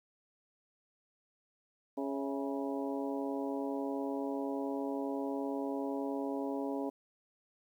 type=harmonic tone with a mistuned harmonic; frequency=138.59 Hz; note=C#3; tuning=in tune; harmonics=2 / 3 / 4 / 5 / 6 / 7; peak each=-36 / -40 / -42 / -44 / -46 / -47 dBFS; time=1.97-6.9 s; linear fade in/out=10 ms; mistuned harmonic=5; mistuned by=-72 cents; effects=11-bit